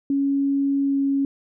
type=tone with pitch glide; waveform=sine; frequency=277.7 to 276.1 Hz; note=C#4 to C#4; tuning=+3 to -7 cents; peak=-18 dBFS; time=0.1-1.25 s; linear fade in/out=2 ms; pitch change=-10 cents; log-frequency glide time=0.83-0.97 s; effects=none